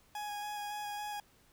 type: tone with vibrato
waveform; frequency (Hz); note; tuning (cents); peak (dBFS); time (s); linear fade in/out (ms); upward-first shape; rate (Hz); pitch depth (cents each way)
40% pulse; 830.6; G#5; 0; -37; 0.15-1.2; 2; square; 3.6; 10
effects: pink hiss -66 dBFS RMS until 1.52 s